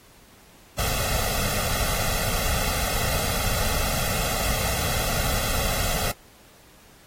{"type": "noise with comb filter", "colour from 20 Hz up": "pink", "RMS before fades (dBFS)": -25, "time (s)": [0.78, 6.12], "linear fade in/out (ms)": 10, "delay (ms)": 1.5, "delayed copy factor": 0.8, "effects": ["pink hiss -53 dBFS RMS until 7.06 s", "AAC 48 kbps"]}